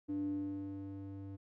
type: tone with band-pass filter sweep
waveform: square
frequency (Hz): 98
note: G2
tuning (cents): 0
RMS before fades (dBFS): -41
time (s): 0.08-1.37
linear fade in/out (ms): 20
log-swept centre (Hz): 310 to 200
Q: 6.6
effects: none